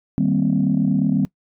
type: chord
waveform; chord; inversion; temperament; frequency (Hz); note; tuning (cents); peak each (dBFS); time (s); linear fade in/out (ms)
sine; C minor seventh; first; equal; 155.56 / 196 / 233.1 / 261.6; Eb3 / G3 / Bb3 / C4; 0 / 0 / 0 / 0; -21 / -19 / -22 / -20; 0.18-1.25; 0
effects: noise-tail reverb RT60 0.1 s tail -21 dB re dry + tanh soft clip ceiling -8 dBFS